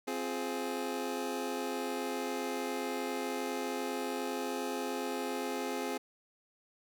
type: chord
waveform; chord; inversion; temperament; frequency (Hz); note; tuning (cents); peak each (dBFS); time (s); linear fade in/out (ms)
25% pulse; F minor; second; just; 261.9 / 349.2 / 419.1; C4 / F4 / Ab4; +2 / 0 / +16; -34 / -37 / -34; 0.07-5.98; 10
effects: none